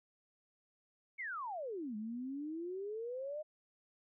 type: exponential two-way sweep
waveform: sine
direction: down then up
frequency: 2268 to 207.7 to 623 Hz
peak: -39 dBFS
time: 1.18-3.43 s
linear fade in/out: 20 ms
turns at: 1.96 s
effects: none